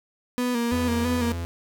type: tone with vibrato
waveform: 35% pulse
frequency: 241.3 Hz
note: B3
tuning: 40 cents flat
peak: -21 dBFS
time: 0.38-1.32 s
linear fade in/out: 0 ms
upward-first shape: square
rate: 3 Hz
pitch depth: 43 cents each way
type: tone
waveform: 45% pulse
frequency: 85 Hz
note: F2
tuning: 46 cents flat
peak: -28 dBFS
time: 0.72-1.45 s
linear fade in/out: 0 ms
effects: none